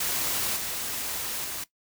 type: noise with level steps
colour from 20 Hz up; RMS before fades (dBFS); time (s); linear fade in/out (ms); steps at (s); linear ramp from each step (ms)
white; -28 / -32 / -34; 0-1.64; 5; 0.56 / 1.44; 10
effects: noise-tail reverb RT60 0.1 s tail -17 dB re dry